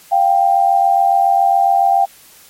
sine tone pair together, 698.8 / 786 Hz, F5 / G5, +1 / +4 cents, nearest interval major second, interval 203 cents, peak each -14 / -11 dBFS, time 0.11-2.06 s, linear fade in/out 20 ms, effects white hiss -44 dBFS RMS until 2.49 s + MP3 64 kbps

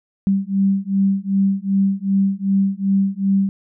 sine beating tone pair, 194.2 / 196.8 Hz, G3 / G3, -16 / +7 cents, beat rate 2.6 Hz, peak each -18 dBFS, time 0.27-3.49 s, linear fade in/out 0 ms, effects none

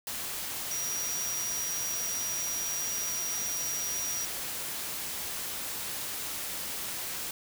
sine tone in noise, 5760 Hz, F#8, 47 cents flat, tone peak -32 dBFS, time 0.71-4.25 s, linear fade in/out 2 ms, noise white, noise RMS -36 dBFS, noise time 0.07-7.31 s, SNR +1 dB, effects none

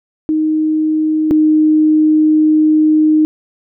sine tone pair in turn, 311.2 / 309.1 Hz, D#4 / D#4, 0 / -11 cents, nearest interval unison, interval 11 cents, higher first, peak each -11 / -7 dBFS, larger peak second, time 0.29-1.31 / 1.31-3.25 s, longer second, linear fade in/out 0 ms, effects none

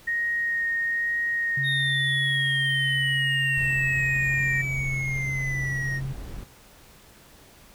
sine tone with vibrato, 1864.7 Hz, A#6, in tune, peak -23 dBFS, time 0.07-4.62 s, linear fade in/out 10 ms, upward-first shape sine, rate 1.1 Hz, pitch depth 10 cents each way
sine tone with pitch glide, 137.4 to 134.49 Hz, C#3 to C3, -15 to +48 cents, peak -28 dBFS, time 1.57-6.13 s, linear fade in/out 5 ms, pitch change -37 cents, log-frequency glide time 1.75-4.81 s
triangle exponential sweep, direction down, 3729 to 1850 Hz, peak -26 dBFS, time 1.63-6.01 s, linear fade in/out 50 ms
brown noise, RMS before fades -37 dBFS, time 3.57-6.44 s, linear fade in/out 5 ms
effects pink hiss -52 dBFS RMS until 7.74 s

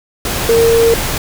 sine tone in noise, 460 Hz, A#4, 23 cents flat, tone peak -7 dBFS, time 0.49-0.94 s, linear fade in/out 2 ms, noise pink, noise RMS -18 dBFS, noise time 0.25-1.18 s, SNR +8 dB, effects none

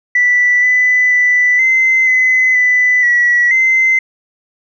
sine tone with pitch steps, 1970 / 1997 / 1984 / 2064 / 2031 / 1994 / 1935 / 2068 Hz, B6 / B6 / B6 / C7 / B6 / B6 / B6 / C7, -5 / +19 / +7 / -24 / +48 / +16 / -36 / -21 cents, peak -7 dBFS, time 0.15-3.99 s, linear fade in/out 5 ms, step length 480 ms, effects tanh soft clip ceiling -3 dBFS

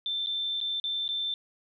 sine tone with dropouts, 3554 Hz, A7, 17 cents sharp, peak -28 dBFS, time 0.06-1.34 s, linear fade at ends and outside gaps 1 ms, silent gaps 0.262-0.27 / 0.603-0.612 / 0.799-0.84 / 1.079-1.089 s, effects none

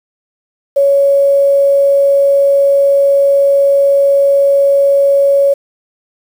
sine tone with quantisation, 558 Hz, C#5, 11 cents sharp, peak -6 dBFS, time 0.76-5.54 s, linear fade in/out 10 ms, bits 6, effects none

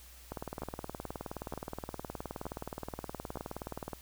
two click trains, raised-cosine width 1 ms, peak -24 / -24 dBFS, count 4 / 70, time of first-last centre 0.62-3.372 / 0.32-3.933 s, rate 1.09 / 19.1 Hz, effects added 60 Hz sine -54 dBFS peak until 4.01 s + white hiss -56 dBFS RMS until 4.01 s

